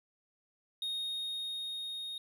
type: tone with level ramp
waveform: triangle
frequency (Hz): 3718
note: A#7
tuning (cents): -5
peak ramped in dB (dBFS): -32 to -37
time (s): 0.82-2.18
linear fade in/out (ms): 2
effects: none